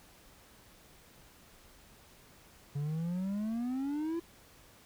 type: exponential sweep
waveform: triangle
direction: up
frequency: 140.5 to 342.4 Hz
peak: -30 dBFS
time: 2.75-4.2 s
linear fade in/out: 10 ms
effects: pink hiss -59 dBFS RMS until 4.85 s